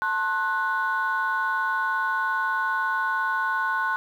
sine chord, F# diminished, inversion first, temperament just, 888 / 1065.6 / 1480 Hz, A5 / C6 / F#6, +16 / +31 / 0 cents, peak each -29 / -26 / -24 dBFS, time 0.02-3.96 s, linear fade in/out 0 ms, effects tanh soft clip ceiling -16 dBFS + 9-bit

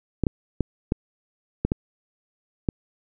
clicks, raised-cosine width 3 ms, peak -8 dBFS, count 7, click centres 0.237 / 0.268 / 0.607 / 0.921 / 1.65 / 1.719 / 2.688 s, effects none

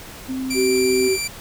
sine tone with pitch glide, 261.6 to 259.5 Hz, C4 to C4, 0 to -14 cents, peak -23 dBFS, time 0.28-1.09 s, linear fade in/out 20 ms, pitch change -14 cents, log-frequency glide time 0.4-0.79 s
15% pulse tone with vibrato, 2349 Hz, D7, in tune, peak -16 dBFS, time 0.5-1.28 s, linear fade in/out 10 ms, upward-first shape triangle, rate 17 Hz, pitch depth 8 cents each way
sine tone, 381.4 Hz, G4, 47 cents flat, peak -16 dBFS, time 0.54-1.18 s, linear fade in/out 50 ms
effects pink hiss -38 dBFS RMS until 1.4 s

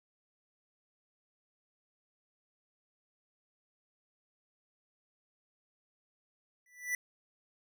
square tone with exponential growth, 1975.5 Hz, B6, in tune, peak -29 dBFS, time 6.66-6.95 s, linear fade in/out 2 ms, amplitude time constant 62 ms, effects none

